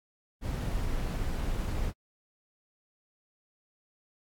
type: noise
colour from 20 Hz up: brown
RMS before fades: -31 dBFS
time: 0.41-1.93 s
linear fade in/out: 50 ms
effects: AAC 64 kbps